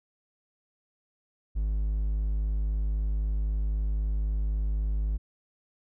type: tone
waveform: triangle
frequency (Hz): 51.91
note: G#1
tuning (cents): 0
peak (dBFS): -23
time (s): 1.55-5.18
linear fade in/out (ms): 20
effects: none